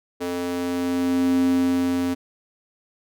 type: tone with high-pass filter sweep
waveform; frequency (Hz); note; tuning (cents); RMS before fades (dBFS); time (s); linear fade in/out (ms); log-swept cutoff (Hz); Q
square; 88; F2; +14; -22; 0.2-2.15; 20; 350 to 220; 5.5
effects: none